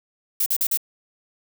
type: noise bursts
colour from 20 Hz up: violet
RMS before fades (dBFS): -21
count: 4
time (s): 0.4-0.774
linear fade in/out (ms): 5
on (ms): 62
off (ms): 42
effects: none